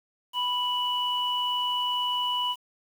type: tone pair together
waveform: sine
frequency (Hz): 987.8 / 2954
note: B5 / F#7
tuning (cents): 0 / -3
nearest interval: octave + perfect fifth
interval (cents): 1897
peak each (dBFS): -28 / -27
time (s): 0.33-2.56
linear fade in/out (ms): 50
effects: 8-bit